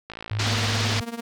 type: click train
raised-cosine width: 0.3 ms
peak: -19 dBFS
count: 28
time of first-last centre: 0.1-0.585 s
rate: 55.7 Hz
type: tone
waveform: sine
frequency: 105.1 Hz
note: G#2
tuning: 21 cents sharp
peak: -24 dBFS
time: 0.31-1.01 s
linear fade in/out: 0 ms
type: low-pass noise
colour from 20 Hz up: white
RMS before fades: -27 dBFS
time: 0.39-1 s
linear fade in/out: 5 ms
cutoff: 5300 Hz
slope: 24 dB/octave
type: tone with tremolo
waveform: sawtooth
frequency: 233.1 Hz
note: A#3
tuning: in tune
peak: -23 dBFS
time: 0.46-1.21 s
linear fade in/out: 10 ms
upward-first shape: triangle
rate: 18 Hz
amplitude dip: 90%
effects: none